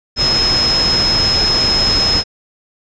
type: tone in noise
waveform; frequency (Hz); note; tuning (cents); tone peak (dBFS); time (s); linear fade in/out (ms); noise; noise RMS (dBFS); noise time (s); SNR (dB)
sine; 5150; E8; -41; -12; 0.16-2.24; 50; pink; -19; 0.16-2.24; +4
effects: resampled to 16000 Hz